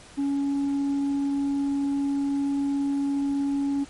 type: tone with tanh clipping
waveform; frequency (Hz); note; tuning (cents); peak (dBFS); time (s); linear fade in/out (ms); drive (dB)
sine; 280; C#4; +18; -23; 0.17-3.85; 20; 2
effects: pink hiss -48 dBFS RMS until 3.89 s + MP3 48 kbps